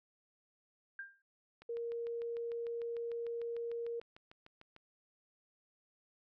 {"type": "tone with exponential decay", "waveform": "sine", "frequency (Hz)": 1594, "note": "G6", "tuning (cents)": 28, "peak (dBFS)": -39, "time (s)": [0.99, 1.22], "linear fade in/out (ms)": 2, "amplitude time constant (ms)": 50}
{"type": "click train", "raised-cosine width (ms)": 0.3, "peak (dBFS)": -39, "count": 22, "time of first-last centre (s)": [1.62, 4.764], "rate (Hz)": 6.68}
{"type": "tone", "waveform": "sine", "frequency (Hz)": 467.8, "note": "A#4", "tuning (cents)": 6, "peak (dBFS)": -37, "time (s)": [1.69, 4], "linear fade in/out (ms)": 5}
{"effects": []}